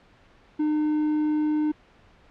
triangle tone, 303.8 Hz, D#4, 41 cents flat, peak -19 dBFS, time 0.59-1.72 s, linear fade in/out 10 ms, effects pink hiss -56 dBFS RMS until 2.3 s + low-pass 3000 Hz 12 dB/octave

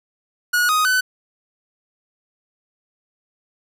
45% pulse tone with pitch steps, 1453 / 1249 / 1507 Hz, F#6 / D#6 / F#6, -32 / +6 / +31 cents, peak -15 dBFS, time 0.53-1.01 s, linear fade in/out 10 ms, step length 160 ms, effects none

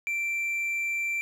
triangle tone, 2349 Hz, D7, in tune, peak -25 dBFS, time 0.07-1.21 s, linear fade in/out 0 ms, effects none

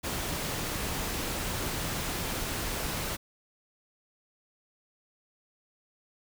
pink noise, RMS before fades -33 dBFS, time 0.03-3.17 s, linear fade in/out 20 ms, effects none

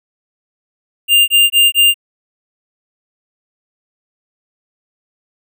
square tone bursts, 2800 Hz, F7, 4 cents sharp, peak -7 dBFS, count 4, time 1.08-1.943 s, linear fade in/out 50 ms, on 200 ms, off 21 ms, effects none

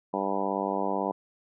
harmonic tone, 98 Hz, G2, in tune, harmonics 2 / 3 / 4 / 5 / 6 / 7 / 8 / 9 / 10, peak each -35 / -35 / -35 / -35 / -35 / -35 / -35 / -35 / -35 dBFS, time 0.13-1.12 s, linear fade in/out 10 ms, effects none

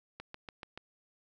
click train, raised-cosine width 0.3 ms, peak -27 dBFS, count 5, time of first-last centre 0.2-0.776 s, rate 6.95 Hz, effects none

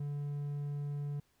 triangle tone, 144.5 Hz, D3, 28 cents flat, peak -33 dBFS, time 0-1.2 s, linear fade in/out 5 ms, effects pink hiss -73 dBFS RMS until 1.4 s

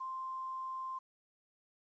sine tone with quantisation, 1046.5 Hz, C6, in tune, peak -38 dBFS, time 0-0.99 s, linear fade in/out 10 ms, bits 11, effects resampled to 16000 Hz

